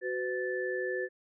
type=tone cluster; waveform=sine; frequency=371.8 / 504 / 1751 Hz; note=F#4 / B4 / A6; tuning=+8 / +35 / -9 cents; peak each=-34 / -35 / -36 dBFS; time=0.01-1.09 s; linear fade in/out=50 ms; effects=none